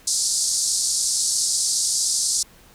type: band-pass noise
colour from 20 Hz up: white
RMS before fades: -22 dBFS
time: 0.07-2.43 s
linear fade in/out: 5 ms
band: 4400 to 9400 Hz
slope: 48 dB/octave
effects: pink hiss -51 dBFS RMS until 2.74 s